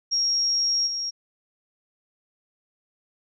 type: tone with level steps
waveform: sine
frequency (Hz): 5588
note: F8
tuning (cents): 0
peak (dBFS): -20 / -26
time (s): 0.11-1.11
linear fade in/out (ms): 20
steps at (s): 0.86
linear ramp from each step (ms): 20
effects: none